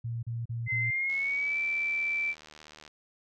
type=tone bursts; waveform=sine; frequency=116.54 Hz; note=A#2; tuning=in tune; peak=-31 dBFS; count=4; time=0.04-0.908 s; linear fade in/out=10 ms; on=190 ms; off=36 ms
type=tone with pitch glide; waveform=sine; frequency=2066 to 2332 Hz; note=C7 to D7; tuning=-22 to -13 cents; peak=-27 dBFS; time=0.66-2.35 s; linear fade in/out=50 ms; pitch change=+209 cents; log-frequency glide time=0.8-1.58 s
type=click train; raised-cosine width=0.2 ms; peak=-31 dBFS; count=137; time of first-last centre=1.1-2.878 s; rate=76.5 Hz
effects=none